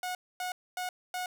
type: tone bursts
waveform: sawtooth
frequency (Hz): 729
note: F#5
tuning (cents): -26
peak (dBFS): -29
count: 4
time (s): 0.03-1.26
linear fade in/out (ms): 2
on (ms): 120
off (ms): 250
effects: none